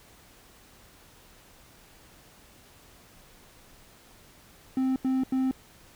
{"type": "tone bursts", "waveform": "triangle", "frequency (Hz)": 261.6, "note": "C4", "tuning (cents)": 0, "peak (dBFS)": -21, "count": 3, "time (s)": [4.77, 5.512], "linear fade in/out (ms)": 2, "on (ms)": 190, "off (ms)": 86, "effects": ["pink hiss -55 dBFS RMS until 5.95 s"]}